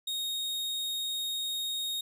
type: tone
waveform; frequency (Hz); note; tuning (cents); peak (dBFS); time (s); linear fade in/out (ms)
40% pulse; 3729; A#7; 0; -30; 0.07-2.01; 5
effects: none